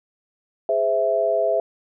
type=chord; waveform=sine; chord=Ab augmented; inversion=none; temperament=equal with one note detuned; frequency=415.3 / 517.2 / 659.3 Hz; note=Ab4 / C5 / E5; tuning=0 / -20 / 0 cents; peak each=-25 / -24 / -19 dBFS; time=0.69-1.6 s; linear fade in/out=2 ms; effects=none